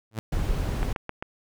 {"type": "tone with exponential growth", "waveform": "sawtooth", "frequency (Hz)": 110, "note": "A2", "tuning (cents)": 0, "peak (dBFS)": -21, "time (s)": [0.11, 0.19], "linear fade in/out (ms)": 0, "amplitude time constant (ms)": 16}
{"type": "noise", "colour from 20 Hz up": "brown", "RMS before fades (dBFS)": -26, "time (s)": [0.32, 0.93], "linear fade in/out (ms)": 5}
{"type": "click train", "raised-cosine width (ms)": 0.5, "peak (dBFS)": -16, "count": 4, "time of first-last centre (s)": [0.83, 1.225], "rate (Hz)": 7.59}
{"effects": []}